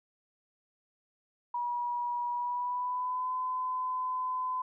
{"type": "tone with pitch glide", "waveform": "sine", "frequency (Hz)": [965, 1015.9], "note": ["B5", "B5"], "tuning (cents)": [-40, 49], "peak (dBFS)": -30, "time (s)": [1.54, 4.62], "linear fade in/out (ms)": 5, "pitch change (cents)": 89, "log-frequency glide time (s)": [2.3, 3.32], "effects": []}